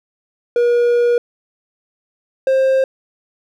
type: tone pair in turn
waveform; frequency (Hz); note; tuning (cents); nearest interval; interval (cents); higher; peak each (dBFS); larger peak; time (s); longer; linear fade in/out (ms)
triangle; 479 / 529.9; A#4 / C5; +47 / +22; major second; 175; second; -9; neither; 0.56-1.18 / 2.47-2.84; first; 2
effects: none